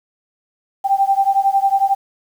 sine beating tone pair, 781 / 792 Hz, G5 / G5, -7 / +18 cents, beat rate 11 Hz, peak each -15 / -16 dBFS, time 0.84-1.95 s, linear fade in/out 20 ms, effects 7-bit

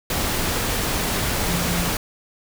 sine tone in noise, 174.61 Hz, F3, in tune, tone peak -25 dBFS, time 1.49-1.89 s, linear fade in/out 2 ms, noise pink, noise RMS -23 dBFS, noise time 0.1-1.97 s, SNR -5 dB, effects none

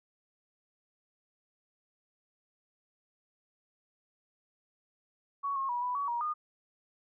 sine tone with pitch steps, 1119 / 1081 / 968 / 989 / 1130 / 949 / 1222 Hz, C#6 / C#6 / B5 / B5 / C#6 / A#5 / D#6, +16 / -44 / -35 / +2 / +33 / +31 / -32 cents, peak -30 dBFS, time 5.43-6.34 s, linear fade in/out 20 ms, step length 130 ms, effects none

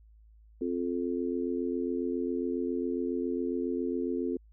sine chord, F major, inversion second, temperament just, 261.9 / 349.2 / 436.5 Hz, C4 / F4 / A4, +2 / 0 / -14 cents, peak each -32 / -33 / -35 dBFS, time 0.61-4.37 s, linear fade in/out 5 ms, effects added 54 Hz sine -54 dBFS peak until 4.52 s

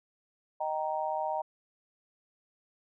sine chord, Eb major, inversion none, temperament just, 622.3 / 777.8 / 933.4 Hz, Eb5 / G5 / Bb5, 0 / -14 / +2 cents, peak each -34 dBFS, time 0.6-1.42 s, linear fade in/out 10 ms, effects none

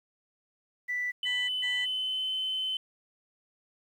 sine tone bursts, 1975.5 Hz, B6, in tune, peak -28 dBFS, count 3, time 0.88-1.86 s, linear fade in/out 20 ms, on 240 ms, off 130 ms
sine tone with pitch glide, 3013 to 3055 Hz, F#7 to G7, +31 to -45 cents, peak -28 dBFS, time 1.23-2.77 s, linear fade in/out 2 ms, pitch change +24 cents, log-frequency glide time 1.48-2.32 s
effects tanh soft clip ceiling -23 dBFS + 10-bit

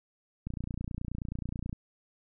click train, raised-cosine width 5 ms, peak -23 dBFS, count 38, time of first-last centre 0.47-1.729 s, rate 29.4 Hz, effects none

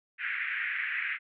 pink band-pass noise, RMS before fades -33 dBFS, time 0.18-1.19 s, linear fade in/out 50 ms, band 1600 to 2400 Hz, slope 48 dB/octave, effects none

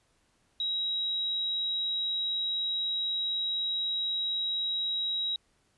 sine tone, 3841 Hz, B7, 49 cents flat, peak -28 dBFS, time 0.6-5.36 s, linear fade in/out 2 ms, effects pink hiss -70 dBFS RMS until 5.77 s + resampled to 24000 Hz

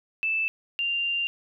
sine tone pair in turn, 2637 / 2786 Hz, E7 / F7, 0 / -5 cents, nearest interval minor second, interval 95 cents, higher second, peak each -23 / -24 dBFS, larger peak first, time 0.23-0.48 / 0.79-1.27 s, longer second, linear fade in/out 0 ms, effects none

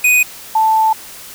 square / sine tone pair in turn, 2489 / 880 Hz, D#7 / A5, 0 / 0 cents, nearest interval octave + tritone, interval 1800 cents, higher first, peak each -9 / -9 dBFS, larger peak neither, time 0.04-0.23 / 0.55-0.93 s, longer second, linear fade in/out 5 ms, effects white hiss -34 dBFS RMS until 1.34 s

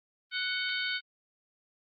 harmonic tone with a mistuned harmonic, 740 Hz, F#5, in tune, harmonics 2 / 3 / 4 / 5 / 6, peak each -34 / -36 / -37 / -38 / -39 dBFS, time 0.31-1.01 s, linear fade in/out 50 ms, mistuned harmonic 4, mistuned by +61 cents, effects Opus 24 kbps

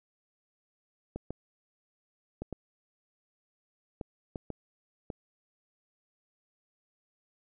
clicks, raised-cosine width 2 ms, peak -23 dBFS, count 8, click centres 1.16 / 1.306 / 2.42 / 2.527 / 4.012 / 4.358 / 4.503 / 5.102 s, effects none

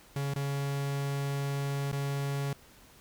45% pulse tone with dropouts, 140 Hz, C#3, 18 cents sharp, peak -30 dBFS, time 0.16-2.53 s, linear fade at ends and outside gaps 2 ms, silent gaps 0.338-0.36 / 1.916-1.927 s, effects pink hiss -57 dBFS RMS until 3 s

